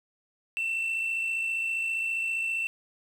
sine tone pair together, 2682 / 2737 Hz, E7 / F7, +29 / -36 cents, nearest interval unison, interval 35 cents, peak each -25 / -35 dBFS, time 0.57-2.67 s, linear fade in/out 0 ms, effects tanh soft clip ceiling -25 dBFS + 9-bit

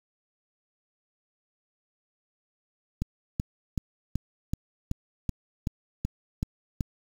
click train, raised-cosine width 5 ms, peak -15 dBFS, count 11, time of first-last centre 3.02-6.808 s, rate 2.64 Hz, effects 7-bit

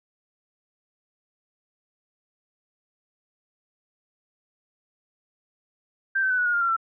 sine tone with pitch steps, 1572 / 1537 / 1502.7 / 1469.3 / 1436.5 / 1404.5 / 1373.3 / 1342.7 Hz, G6 / G6 / F#6 / F#6 / F6 / F6 / F6 / E6, +4 / -35 / +26 / -13 / +48 / +9 / -30 / +31 cents, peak -20 dBFS, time 6.15-6.766 s, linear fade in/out 10 ms, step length 77 ms, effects none

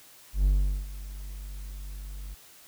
triangle tone with ADSR envelope, 48.39 Hz, G1, 22 cents flat, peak -16 dBFS, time 0.33-2.35 s, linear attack 120 ms, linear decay 410 ms, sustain -18 dB, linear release 16 ms, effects white hiss -53 dBFS RMS until 2.67 s

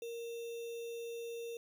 sine tone with sample-and-hold, 466.4 Hz, A#4, 1 cent sharp, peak -40 dBFS, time 0.02-1.57 s, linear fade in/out 2 ms, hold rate 3150 Hz, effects none

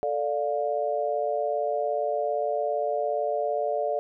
sine chord, D minor, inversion second, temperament just, 440.5 / 587.3 / 704.8 Hz, A4 / D5 / F5, +2 / 0 / +16 cents, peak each -30 / -27 / -29 dBFS, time 0.03-3.99 s, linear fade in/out 0 ms, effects none

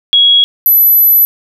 sine tone pair in turn, 3322 / 11983 Hz, G#7 / F#9, 0 / +21 cents, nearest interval octave + minor seventh, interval 2221 cents, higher second, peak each -4 dBFS, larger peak neither, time 0.13-0.44 / 0.66-1.25 s, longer second, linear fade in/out 0 ms, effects none

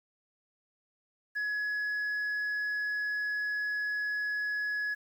sine tone, 1687 Hz, G#6, 27 cents sharp, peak -27 dBFS, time 1.35-4.95 s, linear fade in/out 20 ms, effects tanh soft clip ceiling -29 dBFS + 10-bit

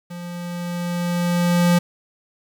square tone with level ramp, 174.61 Hz, F3, in tune, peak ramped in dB -32 to -13 dBFS, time 0.1-1.79 s, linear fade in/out 10 ms, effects 9-bit

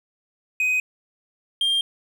triangle tone pair in turn, 2508 / 3198 Hz, D#7 / G7, +13 / +34 cents, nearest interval major third, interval 421 cents, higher second, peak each -17 dBFS, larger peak neither, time 0.6-0.8 / 1.61-1.81 s, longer neither, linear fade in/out 2 ms, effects none

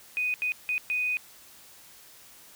sine tone bursts at uneven times, 2489 Hz, D#7, in tune, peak -25 dBFS, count 4, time 0.17-0.34 / 0.42-0.52 / 0.69-0.78 / 0.9-1.17 s, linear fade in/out 0 ms, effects white hiss -52 dBFS RMS until 2.55 s

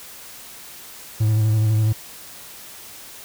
triangle tone with vibrato, 108.7 Hz, A2, 21 cents flat, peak -13 dBFS, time 1.2-1.93 s, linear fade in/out 10 ms, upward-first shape square, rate 12 Hz, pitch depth 25 cents each way, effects white hiss -40 dBFS RMS until 3.24 s

